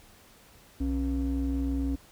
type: ring-modulated tone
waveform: triangle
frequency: 105.7 Hz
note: G#2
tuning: 31 cents sharp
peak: -21 dBFS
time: 0.8-1.96 s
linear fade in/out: 10 ms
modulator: 168 Hz
effects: pink hiss -56 dBFS RMS until 2.11 s